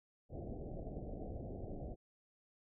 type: low-pass noise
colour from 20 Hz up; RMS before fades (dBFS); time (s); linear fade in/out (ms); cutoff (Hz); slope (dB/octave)
pink; -45; 0.29-1.96; 50; 740; 96
effects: none